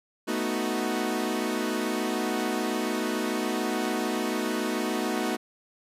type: chord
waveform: sawtooth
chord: B dominant seventh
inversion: third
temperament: equal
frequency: 220 / 246.9 / 311.1 / 370 Hz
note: A3 / B3 / D#4 / F#4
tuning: 0 / 0 / 0 / 0 cents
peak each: -28 dBFS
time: 0.27-5.37 s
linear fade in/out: 20 ms
effects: resampled to 32000 Hz